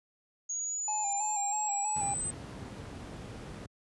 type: linear sweep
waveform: sine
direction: up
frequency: 6645 to 8170 Hz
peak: -32 dBFS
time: 0.49-2.31 s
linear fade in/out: 10 ms
type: tone with vibrato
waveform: triangle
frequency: 827 Hz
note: G#5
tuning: 8 cents flat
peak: -30 dBFS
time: 0.88-2.14 s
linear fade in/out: 2 ms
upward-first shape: square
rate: 3.1 Hz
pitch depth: 49 cents each way
type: noise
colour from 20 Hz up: brown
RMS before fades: -37 dBFS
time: 1.96-3.66 s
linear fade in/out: 2 ms
effects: high-pass 100 Hz 12 dB/octave + resampled to 24000 Hz